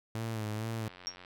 sawtooth tone with vibrato, 110 Hz, A2, in tune, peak -30 dBFS, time 0.15-0.88 s, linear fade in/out 0 ms, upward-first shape sine, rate 2.2 Hz, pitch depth 61 cents each way
click train, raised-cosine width 0.3 ms, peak -33 dBFS, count 36, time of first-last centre 0.86-1.248 s, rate 90.1 Hz
sine tone with exponential decay, 5588 Hz, F8, in tune, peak -28 dBFS, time 1.07-1.16 s, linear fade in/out 0 ms, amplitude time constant 19 ms
effects none

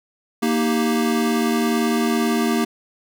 square chord, Eb major, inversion second, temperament equal, 233.1 / 311.1 / 392 Hz, Bb3 / Eb4 / G4, 0 / 0 / 0 cents, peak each -20 / -25 / -25 dBFS, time 0.42-2.65 s, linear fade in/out 10 ms, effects none

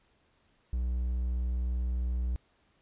triangle tone, 61.4 Hz, B1, 9 cents flat, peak -26 dBFS, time 0.73-2.36 s, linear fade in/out 0 ms, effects pink hiss -69 dBFS RMS until 2.81 s + resampled to 8000 Hz

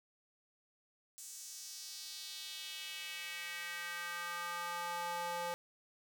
square tone with high-pass filter sweep, 173.3 Hz, F3, 13 cents flat, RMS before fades -43 dBFS, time 1.18-5.54 s, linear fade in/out 0 ms, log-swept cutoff 7400 to 660 Hz, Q 2.2, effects 11-bit

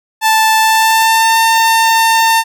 sawtooth tone with pitch glide, 880 to 903.2 Hz, A5 to A5, 0 to +45 cents, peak -4 dBFS, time 0.21-2.44 s, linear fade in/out 50 ms, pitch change +45 cents, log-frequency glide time 0.59-1.37 s, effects none

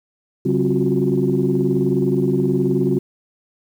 sine tone cluster, 139.6 / 190.4 / 264.7 / 354.4 / 373.4 Hz, C#3 / F#3 / C4 / F4 / F#4, +13 / +50 / +20 / +25 / +16 cents, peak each -21 dBFS, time 0.45-2.99 s, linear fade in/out 10 ms, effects tanh soft clip ceiling -6 dBFS + 8-bit

